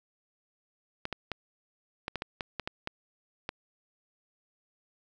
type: clicks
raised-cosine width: 0.3 ms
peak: -17 dBFS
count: 11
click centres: 1.054 / 1.127 / 1.317 / 2.081 / 2.157 / 2.221 / 2.408 / 2.597 / 2.675 / 2.874 / 3.491 s
effects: none